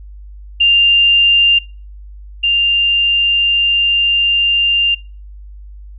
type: tone pair in turn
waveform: sine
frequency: 2794 / 2794 Hz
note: F7 / F7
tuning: 0 / 0 cents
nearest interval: unison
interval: 0 cents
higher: neither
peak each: -7 / -10 dBFS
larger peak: first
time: 0.6-1.59 / 2.43-4.95 s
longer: second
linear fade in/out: 10 ms
effects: noise-tail reverb RT60 0.4 s tail -26 dB re dry + added 50 Hz sine -31 dBFS peak until 5.98 s